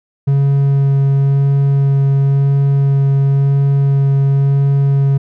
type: tone with vibrato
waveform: triangle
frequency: 138.59 Hz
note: C#3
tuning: in tune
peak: -7 dBFS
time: 0.27-5.18 s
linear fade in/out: 10 ms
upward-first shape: sine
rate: 0.96 Hz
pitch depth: 9 cents each way
effects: none